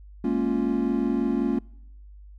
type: chord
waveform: triangle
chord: Bb minor seventh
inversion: third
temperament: equal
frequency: 207.7 / 233.1 / 277.2 / 349.2 Hz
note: Ab3 / Bb3 / Db4 / F4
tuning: 0 / 0 / 0 / 0 cents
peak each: -28 / -24 / -24 / -27 dBFS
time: 0.24-1.59 s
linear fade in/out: 5 ms
effects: noise-tail reverb RT60 0.8 s tail -26 dB re dry + added 50 Hz sine -43 dBFS peak until 2.38 s